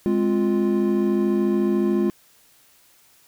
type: chord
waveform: triangle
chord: F minor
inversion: first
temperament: equal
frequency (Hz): 207.7 / 261.6 / 349.2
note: Ab3 / C4 / F4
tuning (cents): 0 / 0 / 0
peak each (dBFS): -19 / -25 / -19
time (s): 0.06-2.1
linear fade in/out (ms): 0
effects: white hiss -56 dBFS RMS until 3.27 s